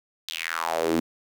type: tone with high-pass filter sweep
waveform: sawtooth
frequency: 82.41 Hz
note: E2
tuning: in tune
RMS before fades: -27 dBFS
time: 0.28-1 s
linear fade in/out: 5 ms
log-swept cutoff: 3800 to 250 Hz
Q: 4
effects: 9-bit